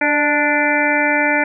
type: harmonic tone with a mistuned harmonic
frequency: 293.1 Hz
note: D4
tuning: 3 cents flat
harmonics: 1 / 2 / 3 / 5 / 6 / 7 / 8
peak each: -21 / -21 / -21 / -21 / -21 / -21 / -21 dBFS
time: 0.01-1.44 s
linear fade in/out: 5 ms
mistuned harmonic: 2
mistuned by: +30 cents
effects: none